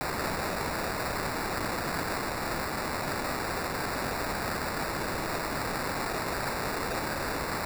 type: noise with sample-and-hold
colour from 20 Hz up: blue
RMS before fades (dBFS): -32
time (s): 0.01-7.65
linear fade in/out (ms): 0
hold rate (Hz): 3150
effects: none